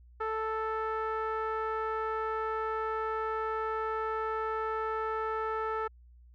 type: tone with low-pass filter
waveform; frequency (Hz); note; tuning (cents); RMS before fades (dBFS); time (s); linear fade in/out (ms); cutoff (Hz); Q
sawtooth; 440; A4; 0; -33; 0.2-5.88; 10; 1400; 3.2
effects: added 60 Hz sine -53 dBFS peak until 6.34 s